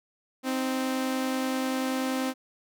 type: tone pair together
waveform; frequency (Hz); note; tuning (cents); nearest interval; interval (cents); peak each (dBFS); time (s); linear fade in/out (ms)
sawtooth; 260.8 / 311.1; C4 / D#4; -5 / 0; minor third; 305; -23 / -32; 0.43-2.34; 50
effects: none